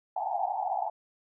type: band-pass noise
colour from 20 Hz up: white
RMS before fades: -31 dBFS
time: 0.16-0.9 s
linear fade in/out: 5 ms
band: 690 to 870 Hz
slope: 96 dB/octave
effects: none